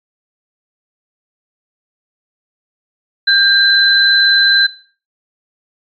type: tone pair together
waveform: sine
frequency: 1592 / 4039 Hz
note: G6 / B7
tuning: +26 / +38 cents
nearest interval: octave + major third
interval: 1612 cents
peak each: -10 dBFS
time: 3.27-4.67 s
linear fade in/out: 10 ms
effects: noise-tail reverb RT60 0.4 s tail -18 dB re dry + MP3 96 kbps